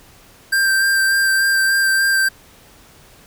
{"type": "tone with vibrato", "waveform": "square", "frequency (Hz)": 1578, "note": "G6", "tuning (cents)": 11, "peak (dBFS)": -14, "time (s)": [0.52, 2.29], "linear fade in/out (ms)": 10, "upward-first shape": "sine", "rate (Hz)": 3.4, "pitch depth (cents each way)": 14, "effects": ["pink hiss -47 dBFS RMS until 3.26 s"]}